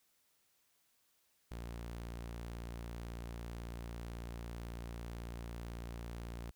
sawtooth tone, 58.1 Hz, A#1, 5 cents flat, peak -39 dBFS, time 1.51-6.51 s, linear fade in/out 5 ms, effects white hiss -75 dBFS RMS until 6.55 s

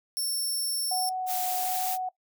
15% pulse tone, 5420 Hz, E8, 47 cents sharp, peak -22 dBFS, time 0.17-1.09 s, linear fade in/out 0 ms
sine tone with vibrato, 740 Hz, F#5, in tune, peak -28 dBFS, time 0.91-2.09 s, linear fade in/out 5 ms, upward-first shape sine, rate 1.3 Hz, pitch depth 13 cents each way
blue noise, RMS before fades -32 dBFS, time 1.26-1.98 s, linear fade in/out 50 ms
effects noise-tail reverb RT60 0.1 s tail -19 dB re dry

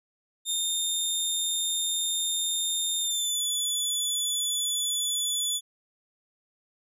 20% pulse tone with pitch glide, 3642 to 3452 Hz, A#7 to A7, -41 to -34 cents, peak -20 dBFS, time 0.45-5.61 s, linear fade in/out 50 ms, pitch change -93 cents, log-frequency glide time 3-3.42 s, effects none

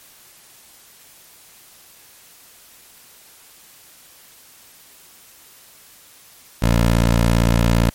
15% pulse tone, 57.6 Hz, A#1, 20 cents flat, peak -7 dBFS, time 6.62-7.9 s, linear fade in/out 5 ms, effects white hiss -47 dBFS RMS until 7.94 s + MP3 64 kbps

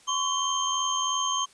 sine tone cluster, 1038 / 1121 / 3127 / 6410 Hz, C6 / C#6 / G7 / G8, -14 / +19 / -5 / +38 cents, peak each -30 dBFS, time 0.07-1.46 s, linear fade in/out 20 ms, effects white hiss -56 dBFS RMS until 1.53 s + resampled to 22050 Hz

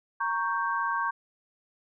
sine chord, G diminished, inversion first, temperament equal, 932.3 / 1108.7 / 1568 Hz, Bb5 / Db6 / G6, 0 / 0 / 0 cents, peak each -31 / -29 / -31 dBFS, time 0.2-1.11 s, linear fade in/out 10 ms, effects none

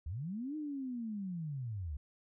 sine linear two-way sweep, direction up then down, 66.1 to 311.1 to 66.1 Hz, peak -37 dBFS, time 0.06-1.97 s, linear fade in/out 5 ms, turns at 0.56 s, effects none

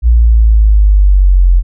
sine linear sweep, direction down, 59.1 to 43 Hz, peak -3 dBFS, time 0.02-1.63 s, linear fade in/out 50 ms, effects none

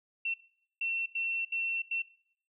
sine tone bursts at uneven times, 2706 Hz, E7, 45 cents sharp, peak -30 dBFS, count 5, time 0.25-0.34 / 0.81-1.06 / 1.15-1.45 / 1.52-1.82 / 1.91-2.02 s, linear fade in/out 5 ms, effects noise-tail reverb RT60 0.6 s tail -18 dB re dry

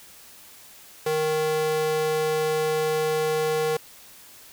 square tone with high-pass filter, 155.56 Hz, D#3, in tune, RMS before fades -24 dBFS, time 1.06-3.77 s, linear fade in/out 5 ms, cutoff 400 Hz, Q 2.5, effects white hiss -48 dBFS RMS until 4.52 s

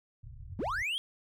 white low-pass noise, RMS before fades -45 dBFS, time 0.23-0.83 s, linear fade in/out 10 ms, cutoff 130 Hz, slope 96 dB/octave
triangle linear sweep, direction up, 157.3 to 3322 Hz, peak -29 dBFS, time 0.59-0.98 s, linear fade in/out 0 ms
effects none

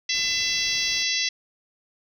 harmonic tone, 671 Hz, E5, 31 cents sharp, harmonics 3 / 4 / 5 / 6 / 7 / 8 / 9, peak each -30 / -30 / -30 / -30 / -30 / -30 / -30 dBFS, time 0.09-1.29 s, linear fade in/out 5 ms
pink noise, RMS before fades -46 dBFS, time 0.14-1.03 s, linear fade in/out 5 ms
effects none

